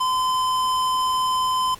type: tone with tanh clipping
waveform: sine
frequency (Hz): 1024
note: C6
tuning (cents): -38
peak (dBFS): -21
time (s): 0-1.75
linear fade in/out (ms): 10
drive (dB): 17
effects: pink hiss -46 dBFS RMS until 1.79 s + AAC 64 kbps